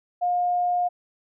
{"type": "tone", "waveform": "sine", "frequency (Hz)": 712, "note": "F5", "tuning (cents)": 33, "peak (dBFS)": -20, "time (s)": [0.21, 0.89], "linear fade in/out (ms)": 20, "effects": []}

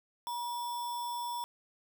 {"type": "tone with sample-and-hold", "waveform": "sine", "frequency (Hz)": 960, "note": "B5", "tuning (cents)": -49, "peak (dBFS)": -34, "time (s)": [0.27, 1.44], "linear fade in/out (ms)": 0, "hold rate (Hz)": 4410, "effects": []}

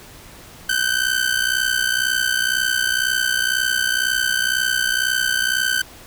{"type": "ring-modulated tone", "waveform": "sawtooth", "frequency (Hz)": 1536, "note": "G6", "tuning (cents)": -36, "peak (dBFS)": -11, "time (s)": [0.69, 5.82], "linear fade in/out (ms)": 5, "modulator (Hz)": 31, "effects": ["pink hiss -42 dBFS RMS until 6.06 s"]}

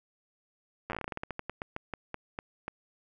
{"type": "slowing click train", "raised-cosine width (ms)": 0.5, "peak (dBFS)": -20, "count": 22, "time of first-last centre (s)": [0.9, 2.681], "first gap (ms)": 9, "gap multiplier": 1.19, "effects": []}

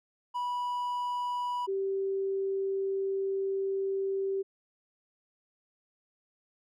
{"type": "tone pair in turn", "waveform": ["triangle", "sine"], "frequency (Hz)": [980, 388.9], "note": ["B5", "G4"], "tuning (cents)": [-14, -14], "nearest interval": "octave + major third", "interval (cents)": 1600, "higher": "first", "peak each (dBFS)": -28, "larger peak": "neither", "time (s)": [[0.34, 1.67], [1.67, 4.43]], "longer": "second", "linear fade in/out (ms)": 20, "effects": []}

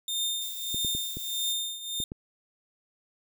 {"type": "tone with tremolo", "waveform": "sawtooth", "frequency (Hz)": 3631, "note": "A#7", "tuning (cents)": -46, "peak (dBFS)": -23, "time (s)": [0.08, 2.04], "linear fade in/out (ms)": 2, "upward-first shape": "triangle", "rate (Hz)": 1.6, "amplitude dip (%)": 80}
{"type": "noise", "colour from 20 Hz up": "violet", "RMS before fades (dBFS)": -40, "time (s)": [0.41, 1.53], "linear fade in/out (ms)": 10}
{"type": "clicks", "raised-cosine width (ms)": 3, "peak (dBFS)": -24, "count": 6, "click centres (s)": [0.745, 0.848, 0.95, 1.17, 2.002, 2.119]}
{"effects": []}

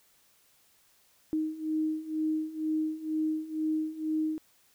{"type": "beating tone pair", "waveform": "sine", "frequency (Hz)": [311.1, 313.2], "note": ["D#4", "D#4"], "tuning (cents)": [0, 11], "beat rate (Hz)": 2.1, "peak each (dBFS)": [-33, -30], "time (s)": [1.33, 4.38], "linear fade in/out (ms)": 0, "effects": ["white hiss -65 dBFS RMS until 4.74 s"]}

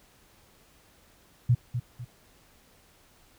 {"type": "tone with echo", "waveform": "sine", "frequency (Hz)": 121.6, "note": "B2", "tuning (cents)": -26, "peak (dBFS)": -17, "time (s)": [1.49, 1.55], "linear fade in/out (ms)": 10, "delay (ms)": 250, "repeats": 2, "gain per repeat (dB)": -9, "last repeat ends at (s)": 2.05, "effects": ["pink hiss -60 dBFS RMS until 3.38 s"]}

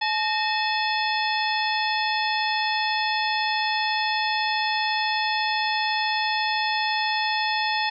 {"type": "harmonic tone with a mistuned harmonic", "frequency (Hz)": 862, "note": "A5", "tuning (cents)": -36, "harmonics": [1, 2, 3, 4, 5, 6], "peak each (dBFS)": [-25, -28, -30, -31, -32, -33], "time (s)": [0.01, 7.9], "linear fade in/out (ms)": 10, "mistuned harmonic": 2, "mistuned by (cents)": 110, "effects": []}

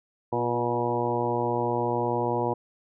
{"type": "harmonic tone with a mistuned harmonic", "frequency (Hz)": 120.4, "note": "B2", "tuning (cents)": -44, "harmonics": [1, 2, 3, 4, 5, 6, 7, 8], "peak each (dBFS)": [-33, -34, -30, -30, -34, -34, -32, -31], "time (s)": [0.32, 2.54], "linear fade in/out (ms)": 10, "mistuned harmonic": 3, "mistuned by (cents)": -27, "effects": []}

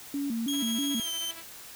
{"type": "tone with vibrato", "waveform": "sine", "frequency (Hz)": 254.3, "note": "C4", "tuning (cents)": -49, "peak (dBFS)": -28, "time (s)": [0.14, 1], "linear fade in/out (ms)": 2, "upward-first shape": "square", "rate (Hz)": 3.1, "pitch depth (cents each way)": 180}
{"type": "tone with pitch glide", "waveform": "sawtooth", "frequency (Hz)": [3276, 3096], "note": ["G#7", "G7"], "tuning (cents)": [-24, -22], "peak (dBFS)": -28, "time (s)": [0.48, 1.31], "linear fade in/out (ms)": 2, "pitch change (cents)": -98, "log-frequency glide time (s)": [0.99, 1.1]}
{"type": "tone with tremolo", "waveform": "5% pulse", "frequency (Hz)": 330.2, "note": "E4", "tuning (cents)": 3, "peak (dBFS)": -31, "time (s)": [0.52, 1.44], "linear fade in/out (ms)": 20, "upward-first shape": "sine", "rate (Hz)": 13, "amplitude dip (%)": 60}
{"effects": ["white hiss -46 dBFS RMS until 1.75 s"]}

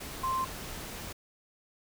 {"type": "tone in noise", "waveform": "sine", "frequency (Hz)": 1050, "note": "C6", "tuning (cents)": 6, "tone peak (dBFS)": -28, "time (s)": [0.23, 0.45], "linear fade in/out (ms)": 10, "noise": "pink", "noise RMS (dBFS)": -41, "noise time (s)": [0, 1.13], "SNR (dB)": 10, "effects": []}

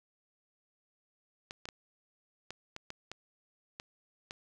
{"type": "clicks", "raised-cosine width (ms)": 0.2, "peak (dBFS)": -24, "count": 9, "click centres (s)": [1.509, 1.655, 1.688, 2.506, 2.764, 2.904, 3.116, 3.799, 4.309], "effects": []}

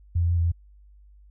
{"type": "tone with pitch steps", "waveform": "sine", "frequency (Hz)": [85.9, 85.2, 86.5, 84, 85], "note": ["F2", "F2", "F2", "E2", "F2"], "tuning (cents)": [-28, -42, -16, 33, -46], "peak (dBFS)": -19, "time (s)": [0.15, 0.52], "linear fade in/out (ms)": 10, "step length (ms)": 74, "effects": ["added 50 Hz sine -49 dBFS peak until 1.3 s"]}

